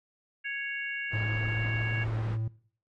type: harmonic tone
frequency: 554.4 Hz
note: C#5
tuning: in tune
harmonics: 3 / 4 / 5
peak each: -34 / -36 / -38 dBFS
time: 0.44-2.05 s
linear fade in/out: 20 ms
type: low-pass noise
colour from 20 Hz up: pink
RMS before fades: -40 dBFS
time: 1.1-2.38 s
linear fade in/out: 50 ms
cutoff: 1700 Hz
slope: 12 dB/octave
type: tone with pitch glide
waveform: triangle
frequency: 108.2 to 111.31 Hz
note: A2 to A2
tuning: -29 to +20 cents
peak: -26 dBFS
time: 1.13-2.48 s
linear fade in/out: 5 ms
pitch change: +49 cents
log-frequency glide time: 1.37-1.84 s
effects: noise-tail reverb RT60 0.5 s tail -20 dB re dry + MP3 48 kbps